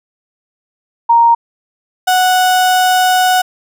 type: tone pair in turn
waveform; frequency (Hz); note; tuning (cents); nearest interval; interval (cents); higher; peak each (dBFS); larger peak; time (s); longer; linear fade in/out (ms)
sine / 35% pulse; 932.3 / 737.9; A#5 / F#5; 0 / -5; major third; 405; first; -5 / -7; first; 1.09-1.35 / 2.07-3.42; second; 10
effects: none